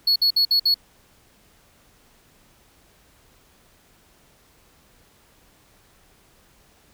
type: tone bursts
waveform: triangle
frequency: 4371 Hz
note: C#8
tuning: 25 cents flat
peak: -14 dBFS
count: 5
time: 0.07-0.743 s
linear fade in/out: 5 ms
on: 89 ms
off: 57 ms
effects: pink hiss -57 dBFS RMS until 6.93 s